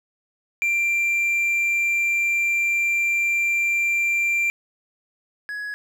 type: tone pair in turn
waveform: triangle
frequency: 2366 / 1676.7 Hz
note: D7 / G#6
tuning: +12 / +16 cents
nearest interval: tritone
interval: 596 cents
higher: first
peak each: -17 / -26 dBFS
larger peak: first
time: 0.62-4.5 / 5.49-5.74 s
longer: first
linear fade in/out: 0 ms
effects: none